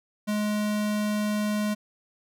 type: tone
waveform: square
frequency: 210 Hz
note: G#3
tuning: 19 cents sharp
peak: -25 dBFS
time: 0.27-1.75 s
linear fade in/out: 20 ms
effects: none